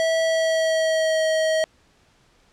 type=tone with pitch glide; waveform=square; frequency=651 to 635 Hz; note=E5 to D#5; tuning=-22 to +35 cents; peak=-19 dBFS; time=0-1.64 s; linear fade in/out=0 ms; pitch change=-43 cents; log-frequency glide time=0.22-1.25 s; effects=pink hiss -59 dBFS RMS until 2.52 s + low-pass 7000 Hz 12 dB/octave